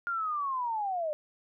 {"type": "linear sweep", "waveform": "sine", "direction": "down", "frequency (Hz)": [1417, 587.3], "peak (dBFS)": -29, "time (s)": [0.07, 1.13], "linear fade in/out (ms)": 0, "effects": []}